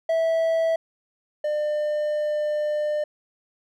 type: tone pair in turn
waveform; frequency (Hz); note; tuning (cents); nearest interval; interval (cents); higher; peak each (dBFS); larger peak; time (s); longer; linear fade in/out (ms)
triangle; 654 / 600.1; E5 / D5; -14 / +37; minor second; 149; first; -17 / -20; first; 0.09-0.76 / 1.44-3.04; second; 5
effects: none